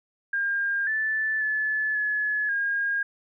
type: tone with pitch steps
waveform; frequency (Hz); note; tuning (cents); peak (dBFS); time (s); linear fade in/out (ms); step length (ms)
sine; 1608 / 1753 / 1728 / 1705 / 1624; G6 / A6 / A6 / G#6 / G#6; +44 / -7 / -32 / +45 / -39; -23; 0.33-3.03; 5; 540
effects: none